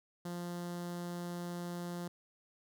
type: tone with notch filter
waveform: sawtooth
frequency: 174.61 Hz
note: F3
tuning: in tune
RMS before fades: -41 dBFS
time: 0.25-2.08 s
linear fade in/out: 5 ms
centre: 2400 Hz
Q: 1.5
effects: none